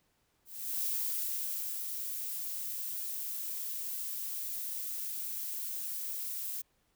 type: noise with ADSR envelope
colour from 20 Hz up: violet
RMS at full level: -33 dBFS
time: 0.45-6.62 s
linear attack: 380 ms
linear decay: 960 ms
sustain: -5 dB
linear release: 11 ms
effects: pink hiss -74 dBFS RMS until 6.95 s